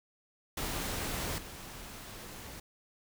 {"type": "noise with level steps", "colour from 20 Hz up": "pink", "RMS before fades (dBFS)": [-36, -46], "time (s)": [0.57, 2.6], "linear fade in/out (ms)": 5, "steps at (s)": 1.38, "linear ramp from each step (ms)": 2, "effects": []}